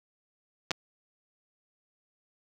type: clicks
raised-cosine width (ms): 0.2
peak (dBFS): -11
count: 2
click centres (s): 0.708 / 0.714
effects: high-pass 80 Hz 12 dB/octave + 8-bit